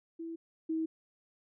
sine tone pair in turn, 330 / 321 Hz, E4 / E4, +2 / -46 cents, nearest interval unison, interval 48 cents, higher first, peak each -38 / -30 dBFS, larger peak second, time 0.19-0.36 / 0.69-0.86 s, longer neither, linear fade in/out 10 ms, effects none

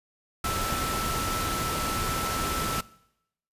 sine tone in noise, 1323 Hz, E6, 6 cents sharp, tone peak -30 dBFS, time 0.44-2.81 s, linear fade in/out 5 ms, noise pink, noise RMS -30 dBFS, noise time 0.44-2.81 s, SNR -3 dB, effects noise-tail reverb RT60 0.8 s tail -21 dB re dry + resampled to 32000 Hz

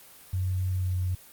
sine tone with pitch glide, 92.5 to 91.12 Hz, F#2 to F#2, 0 to -26 cents, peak -25 dBFS, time 0.33-1.15 s, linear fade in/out 5 ms, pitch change -26 cents, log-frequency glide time 0.71-0.96 s, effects white hiss -51 dBFS RMS until 1.32 s + Opus 32 kbps

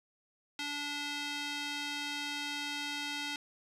square tone with band-pass filter, 290.1 Hz, D4, 21 cents flat, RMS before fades -38 dBFS, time 0.59-3.36 s, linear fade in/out 2 ms, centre 3400 Hz, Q 1.2, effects resampled to 32000 Hz + 11-bit

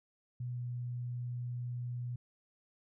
sine tone with pitch glide, 123.2 to 122.21 Hz, B2 to B2, -4 to -18 cents, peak -36 dBFS, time 0.4-2.16 s, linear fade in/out 5 ms, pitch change -14 cents, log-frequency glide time 0.52-0.59 s, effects none

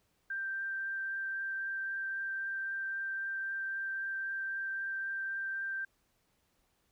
sine tone with vibrato, 1573 Hz, G6, 6 cents sharp, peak -34 dBFS, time 0.3-5.85 s, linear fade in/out 5 ms, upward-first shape triangle, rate 3.8 Hz, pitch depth 9 cents each way, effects pink hiss -75 dBFS RMS until 6.91 s

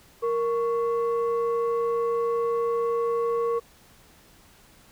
sine tone pair together, 466.2 / 1111.8 Hz, A#4 / C#6, 0 / +5 cents, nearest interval octave + minor third, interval 1505 cents, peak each -22 / -29 dBFS, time 0.22-3.6 s, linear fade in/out 20 ms, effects tanh soft clip ceiling -17 dBFS + pink hiss -55 dBFS RMS until 4.91 s

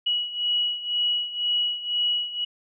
sine beating tone pair, 2919 / 2921 Hz, F#7 / F#7, -24 / -23 cents, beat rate 2 Hz, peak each -28 / -24 dBFS, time 0.06-2.45 s, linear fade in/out 10 ms, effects none

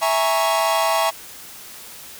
45% pulse chord, A# half-diminished seventh, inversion second, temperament equal, 659.3 / 830.6 / 932.3 / 1108.7 Hz, E5 / G#5 / A#5 / C#6, 0 / 0 / 0 / 0 cents, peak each -21 / -23 / -24 / -23 dBFS, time 0.01-1.11 s, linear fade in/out 20 ms, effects white hiss -39 dBFS RMS until 2.19 s

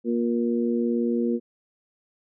harmonic tone, 118.3 Hz, A#2, 26 cents sharp, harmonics 2 / 3 / 4, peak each -23 / -27 / -29 dBFS, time 0.04-1.4 s, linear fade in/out 50 ms, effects none

